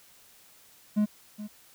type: tone with echo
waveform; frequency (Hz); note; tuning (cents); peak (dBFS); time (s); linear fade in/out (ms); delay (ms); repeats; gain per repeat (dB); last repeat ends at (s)
triangle; 210; G#3; +19; -19; 0.96-1.06; 20; 420; 1; -14; 1.48
effects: white hiss -57 dBFS RMS until 1.74 s